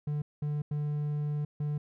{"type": "tone bursts at uneven times", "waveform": "triangle", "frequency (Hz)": 148, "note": "D3", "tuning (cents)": 14, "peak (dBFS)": -27, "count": 4, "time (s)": [[0.07, 0.22], [0.42, 0.62], [0.71, 1.45], [1.6, 1.78]], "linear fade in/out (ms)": 5, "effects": []}